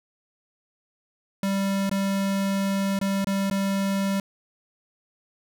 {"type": "tone with dropouts", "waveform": "square", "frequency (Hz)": 196, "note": "G3", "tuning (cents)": 0, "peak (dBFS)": -23, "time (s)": [1.43, 4.2], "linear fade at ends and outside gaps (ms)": 2, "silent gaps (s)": [[1.895, 1.913], [2.99, 3.013], [3.245, 3.27], [3.5, 3.511]], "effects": []}